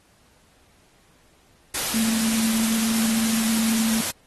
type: tone in noise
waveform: sine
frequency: 224.1 Hz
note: A3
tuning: 32 cents sharp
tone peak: -21 dBFS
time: 1.94-4.01 s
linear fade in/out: 5 ms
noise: white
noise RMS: -26 dBFS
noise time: 1.74-4.11 s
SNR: +2 dB
effects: pink hiss -59 dBFS RMS until 4.26 s + AAC 32 kbps